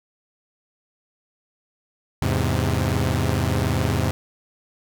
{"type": "chord", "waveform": "sawtooth", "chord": "E augmented", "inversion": "none", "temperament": "equal", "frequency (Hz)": [82.41, 103.83, 130.81], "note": ["E2", "G#2", "B#2"], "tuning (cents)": [0, 0, 0], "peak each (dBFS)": -20, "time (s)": [2.22, 4.11], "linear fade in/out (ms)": 0, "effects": []}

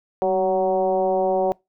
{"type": "tone with frequency modulation", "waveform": "sine", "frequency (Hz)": 563, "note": "C#5", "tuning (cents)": 27, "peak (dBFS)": -17, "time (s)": [0.22, 1.52], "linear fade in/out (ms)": 0, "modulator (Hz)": 185, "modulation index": 1.3, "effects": ["noise-tail reverb RT60 0.2 s tail -24 dB re dry"]}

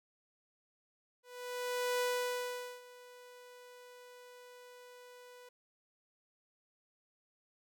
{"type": "tone with ADSR envelope", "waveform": "sawtooth", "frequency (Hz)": 493.9, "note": "B4", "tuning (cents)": 0, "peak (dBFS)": -27, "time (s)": [1.23, 5.49], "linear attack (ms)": 770, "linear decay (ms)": 810, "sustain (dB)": -22, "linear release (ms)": 5, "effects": []}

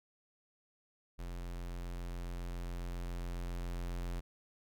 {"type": "tone with level ramp", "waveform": "square", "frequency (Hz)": 43.65, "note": "F1", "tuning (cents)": 0, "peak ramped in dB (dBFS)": [-41, -37], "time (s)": [1.18, 4.21], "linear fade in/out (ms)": 20, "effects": []}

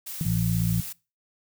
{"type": "noise", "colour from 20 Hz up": "blue", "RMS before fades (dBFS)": -36, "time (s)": [0.06, 0.93], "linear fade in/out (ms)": 10}
{"type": "tone with exponential decay", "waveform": "sine", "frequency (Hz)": 161.7, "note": "E3", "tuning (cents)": -33, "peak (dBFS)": -20, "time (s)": [0.21, 0.32], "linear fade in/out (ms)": 0, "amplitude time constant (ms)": 22}
{"type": "harmonic tone", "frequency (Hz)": 56.7, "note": "A#1", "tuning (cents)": -47, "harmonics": [1, 2, 3], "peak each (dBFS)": [-33, -25, -25], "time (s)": [0.25, 0.81], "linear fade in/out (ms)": 5}
{"effects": ["noise-tail reverb RT60 0.3 s tail -22 dB re dry"]}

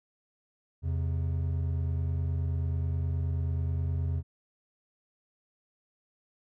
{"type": "tone pair together", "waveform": "triangle", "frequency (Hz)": [84.1, 133.5], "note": ["E2", "C3"], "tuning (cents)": [35, 35], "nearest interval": "minor sixth", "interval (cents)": 800, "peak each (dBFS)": [-26, -32], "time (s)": [0.82, 4.23], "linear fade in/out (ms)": 50, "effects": []}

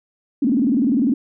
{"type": "tone with vibrato", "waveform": "sine", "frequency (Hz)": 254.3, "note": "C4", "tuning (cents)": -49, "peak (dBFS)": -14, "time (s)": [0.42, 1.14], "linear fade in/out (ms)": 5, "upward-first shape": "square", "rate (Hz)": 20, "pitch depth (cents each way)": 200, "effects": []}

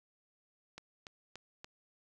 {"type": "click train", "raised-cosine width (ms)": 0.2, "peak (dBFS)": -29, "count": 4, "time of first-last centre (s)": [0.78, 1.645], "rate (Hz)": 3.47, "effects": []}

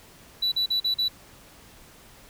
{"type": "tone bursts", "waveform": "sine", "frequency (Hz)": 3951, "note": "B7", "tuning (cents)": 0, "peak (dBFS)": -19, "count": 5, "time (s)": [0.42, 1.084], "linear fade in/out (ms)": 10, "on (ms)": 100, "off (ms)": 41, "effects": ["tanh soft clip ceiling -20 dBFS", "pink hiss -51 dBFS RMS until 2.29 s"]}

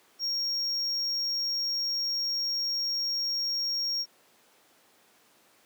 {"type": "tone", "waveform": "triangle", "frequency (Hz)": 5570, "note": "F8", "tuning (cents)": -5, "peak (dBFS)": -26, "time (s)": [0.19, 4.06], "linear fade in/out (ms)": 50, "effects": ["pink hiss -61 dBFS RMS until 5.65 s", "high-pass 300 Hz 12 dB/octave"]}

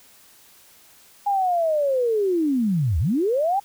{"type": "linear two-way sweep", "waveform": "sine", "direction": "down then up", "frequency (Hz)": [823, 70, 823], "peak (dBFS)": -18, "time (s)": [1.26, 3.6], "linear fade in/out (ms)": 10, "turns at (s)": 2.99, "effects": ["white hiss -52 dBFS RMS until 3.64 s"]}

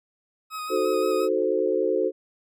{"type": "tone with vibrato", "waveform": "40% pulse", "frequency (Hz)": 1259, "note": "D#6", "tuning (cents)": 20, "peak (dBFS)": -30, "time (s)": [0.5, 1.29], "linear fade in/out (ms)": 50, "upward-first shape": "square", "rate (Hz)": 5.7, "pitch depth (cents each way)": 18}
{"type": "chord", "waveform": "sine", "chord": "D# diminished seventh", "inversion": "none", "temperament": "equal", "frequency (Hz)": [311.1, 370, 440, 523.3], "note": ["D#4", "F#4", "A4", "C5"], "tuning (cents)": [0, 0, 0, 0], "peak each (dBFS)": [-30, -25, -25, -26], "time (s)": [0.69, 2.12], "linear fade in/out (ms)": 50}
{"effects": []}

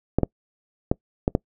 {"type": "clicks", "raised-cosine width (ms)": 2, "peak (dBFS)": -5, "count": 5, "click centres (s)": [0.186, 0.233, 0.915, 1.279, 1.351], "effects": ["noise-tail reverb RT60 0.1 s tail -25 dB re dry"]}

